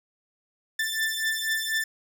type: beating tone pair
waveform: sawtooth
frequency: 1769 / 1773.1 Hz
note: A6 / A6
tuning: +9 / +13 cents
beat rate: 4.1 Hz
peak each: -25 / -25 dBFS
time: 0.79-1.84 s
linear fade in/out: 5 ms
effects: none